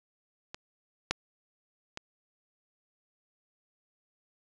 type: clicks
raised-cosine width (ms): 0.2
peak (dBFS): -22 / -9 / -20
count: 3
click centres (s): 0.545 / 1.11 / 1.974
effects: resampled to 22050 Hz